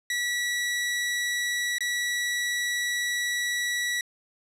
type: tone with dropouts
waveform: sawtooth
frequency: 1942 Hz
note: B6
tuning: 30 cents flat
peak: -22 dBFS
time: 0.1-4.01 s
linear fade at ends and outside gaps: 2 ms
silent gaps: 1.784-1.806 s
effects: low-pass 11000 Hz 12 dB/octave